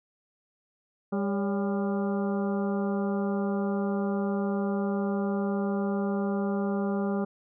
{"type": "harmonic tone with a mistuned harmonic", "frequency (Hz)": 200.2, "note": "G3", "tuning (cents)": 37, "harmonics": [1, 2, 3, 4, 5, 6, 7], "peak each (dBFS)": [-27, -32, -36, -39, -46, -42, -45], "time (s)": [1.12, 7.25], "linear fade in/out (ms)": 10, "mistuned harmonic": 3, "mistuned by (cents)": -82, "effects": []}